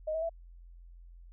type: tone with pitch steps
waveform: sine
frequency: 622.3 / 642.8 / 663.9 Hz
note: D#5 / E5 / E5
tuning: 0 / -44 / +12 cents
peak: -30 dBFS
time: 0.07-0.295 s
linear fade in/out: 10 ms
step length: 75 ms
effects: added 43 Hz sine -49 dBFS peak until 1.32 s